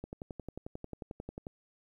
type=click train; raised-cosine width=2 ms; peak=-27 dBFS; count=17; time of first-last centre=0.04-1.469 s; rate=11.2 Hz; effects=11-bit